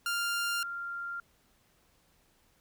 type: tone pair in turn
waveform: sawtooth / sine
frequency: 1397 / 1390.8 Hz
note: F6 / F6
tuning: 0 / -8 cents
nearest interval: unison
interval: 8 cents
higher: first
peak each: -26 / -35 dBFS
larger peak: first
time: 0.06-0.63 / 0.63-1.2 s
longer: neither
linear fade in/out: 2 ms
effects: pink hiss -68 dBFS RMS until 2.6 s